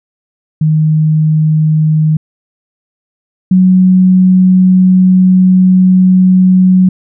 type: tone pair in turn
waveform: sine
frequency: 155.56 / 184.99 Hz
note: D#3 / F#3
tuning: 0 / 0 cents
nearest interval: minor third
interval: 300 cents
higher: second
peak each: -6 / -3 dBFS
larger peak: second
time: 0.61-2.17 / 3.51-6.89 s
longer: second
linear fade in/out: 5 ms
effects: none